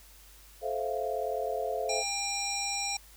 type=chord; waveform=sine; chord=F major seventh; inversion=first; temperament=equal with one note detuned; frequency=433.7 / 523.3 / 659.3 / 698.5 Hz; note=A4 / C5 / E5 / F5; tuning=-25 / 0 / 0 / 0 cents; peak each=-35 dBFS; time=0.61-2.04 s; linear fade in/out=50 ms
type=harmonic tone; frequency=799 Hz; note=G5; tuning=33 cents sharp; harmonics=1 / 3 / 5 / 7 / 9 / 10; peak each=-37 / -37 / -40 / -34 / -40 / -40 dBFS; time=1.89-2.97 s; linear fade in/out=5 ms
effects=added 50 Hz sine -55 dBFS peak until 3.16 s + white hiss -56 dBFS RMS until 3.16 s